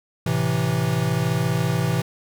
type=chord; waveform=square; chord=A minor; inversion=none; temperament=equal; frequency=110 / 130.81 / 164.81 Hz; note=A2 / C3 / E3; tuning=0 / 0 / 0 cents; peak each=-27 / -24 / -24 dBFS; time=0.26-2.02 s; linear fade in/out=5 ms; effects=none